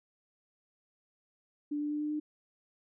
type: tone with pitch steps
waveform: sine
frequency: 293.7 / 295.7 / 297.8 / 299.9 / 302 Hz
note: D4 / D4 / D4 / D4 / D4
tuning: 0 / +12 / +24 / +36 / +48 cents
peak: -31 dBFS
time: 1.71-2.2 s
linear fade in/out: 10 ms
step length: 98 ms
effects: none